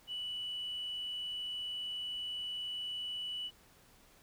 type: tone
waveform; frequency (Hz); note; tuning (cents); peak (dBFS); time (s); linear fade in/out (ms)
sine; 2960; F#7; 0; -36; 0.07-3.51; 50
effects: tanh soft clip ceiling -33 dBFS + pink hiss -63 dBFS RMS until 4.22 s